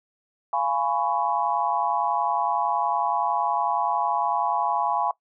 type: chord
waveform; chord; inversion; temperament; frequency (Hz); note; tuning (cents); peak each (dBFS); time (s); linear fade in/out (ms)
sine; C# dominant seventh; first; just; 693 / 831.5 / 997.9 / 1108.7; E#5 / G#5 / B5 / C#6; -14 / +2 / +18 / 0; -29 / -25 / -27 / -29; 0.53-5.11; 2
effects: noise-tail reverb RT60 0.1 s tail -19 dB re dry